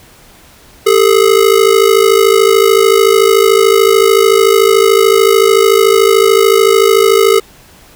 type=ring-modulated tone; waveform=square; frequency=421.9 Hz; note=G#4; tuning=27 cents sharp; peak=-3 dBFS; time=0.86-7.4 s; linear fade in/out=10 ms; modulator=26.8 Hz; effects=pink hiss -41 dBFS RMS until 7.95 s